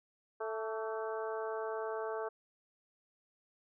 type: harmonic tone with a mistuned harmonic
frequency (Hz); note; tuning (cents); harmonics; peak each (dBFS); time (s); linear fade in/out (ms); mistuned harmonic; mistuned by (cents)
220.3; A3; +2; 2 / 3 / 4 / 5 / 6 / 7; -38 / -42 / -44 / -46 / -48 / -49; 0.4-2.29; 10; 5; +45
effects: none